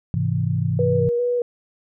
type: chord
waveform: sine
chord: Ab augmented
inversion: none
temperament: equal with one note detuned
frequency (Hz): 103.83 / 130.81 / 163.77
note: Ab2 / C3 / E3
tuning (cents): 0 / 0 / -11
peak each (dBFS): -23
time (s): 0.14-1.09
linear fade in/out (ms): 0
type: tone with vibrato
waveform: sine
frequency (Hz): 482.2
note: B4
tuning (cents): -41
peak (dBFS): -18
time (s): 0.79-1.42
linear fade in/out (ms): 2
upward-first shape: square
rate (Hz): 2.5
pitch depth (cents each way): 19
effects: none